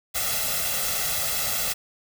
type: noise with comb filter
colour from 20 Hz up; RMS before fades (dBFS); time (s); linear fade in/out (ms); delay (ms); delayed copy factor
white; -26; 0.14-1.74; 20; 1.5; +0.85
effects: none